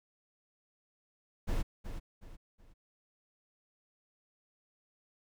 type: noise with echo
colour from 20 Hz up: brown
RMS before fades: -31 dBFS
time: 1.47-1.63 s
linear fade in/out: 20 ms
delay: 370 ms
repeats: 3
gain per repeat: -9 dB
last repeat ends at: 2.74 s
effects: none